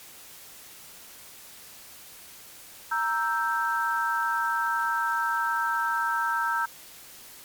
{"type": "chord", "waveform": "sine", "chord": "E diminished", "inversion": "second", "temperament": "equal", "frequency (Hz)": [932.3, 1318.5, 1568], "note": ["Bb5", "E6", "G6"], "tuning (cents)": [0, 0, 0], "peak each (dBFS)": -28, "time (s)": [2.91, 6.66], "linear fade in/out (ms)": 10, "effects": ["white hiss -47 dBFS RMS until 7.44 s", "MP3 96 kbps"]}